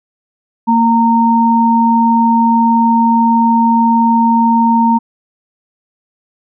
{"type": "tone pair together", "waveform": "sine", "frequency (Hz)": [230.4, 921.6], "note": ["A#3", "A#5"], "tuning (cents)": [-20, -20], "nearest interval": "2 octaves", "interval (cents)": 2400, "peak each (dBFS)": -10, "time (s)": [0.67, 4.99], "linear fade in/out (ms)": 20, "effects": []}